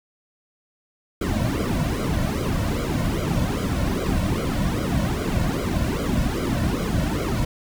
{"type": "noise with flanger", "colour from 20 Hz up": "brown", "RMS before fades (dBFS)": -23, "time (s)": [1.21, 7.45], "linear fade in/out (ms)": 5, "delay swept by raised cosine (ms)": [1.1, 2.5], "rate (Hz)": 2.5, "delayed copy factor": -1, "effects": []}